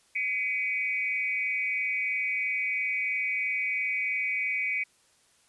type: tone with amplitude modulation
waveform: sine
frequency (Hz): 2263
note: C#7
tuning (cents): +35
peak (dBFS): -22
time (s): 0.15-4.84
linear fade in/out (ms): 10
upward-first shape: sine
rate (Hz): 223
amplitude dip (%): 100
effects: white hiss -64 dBFS RMS until 5.48 s + resampled to 24000 Hz